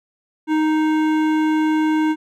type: tone with hard clipping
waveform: sine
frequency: 311.1 Hz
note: D#4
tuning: in tune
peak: -17 dBFS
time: 0.47-2.16 s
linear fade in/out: 50 ms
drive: 14 dB
effects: none